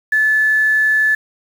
sine tone with quantisation, 1734 Hz, A6, 26 cents flat, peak -11 dBFS, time 0.12-1.15 s, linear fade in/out 5 ms, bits 6, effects none

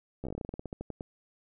slowing click train, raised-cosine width 2 ms, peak -24 dBFS, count 18, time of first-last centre 0.24-1.009 s, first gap 13 ms, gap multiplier 1.14, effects none

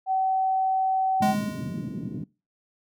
sine tone, 761 Hz, F#5, 48 cents sharp, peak -21 dBFS, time 0.06-1.35 s, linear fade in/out 50 ms
pink band-pass noise, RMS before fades -33 dBFS, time 1.2-2.24 s, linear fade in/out 5 ms, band 140 to 260 Hz, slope 24 dB/octave
square tone with exponential decay, 207.7 Hz, G#3, in tune, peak -21 dBFS, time 1.22-2.24 s, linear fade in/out 5 ms, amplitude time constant 220 ms
effects noise-tail reverb RT60 0.3 s tail -23 dB re dry

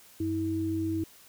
sine tone pair together, 96.1 / 323.2 Hz, G2 / E4, -34 / -34 cents, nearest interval octave + major sixth, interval 2100 cents, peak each -34 / -28 dBFS, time 0.2-1.04 s, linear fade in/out 5 ms, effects white hiss -55 dBFS RMS until 1.28 s

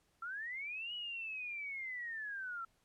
sine linear two-way sweep, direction up then down, 1328 to 2944 to 1328 Hz, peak -40 dBFS, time 0.22-2.65 s, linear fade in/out 5 ms, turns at 0.94 s, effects pink hiss -75 dBFS RMS until 2.84 s + low-pass 12000 Hz 12 dB/octave

